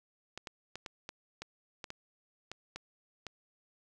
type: clicks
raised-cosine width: 0.2 ms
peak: -24 dBFS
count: 11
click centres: 0.376 / 0.472 / 0.756 / 0.862 / 1.091 / 1.42 / 1.842 / 1.904 / 2.516 / 2.76 / 3.267 s
effects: none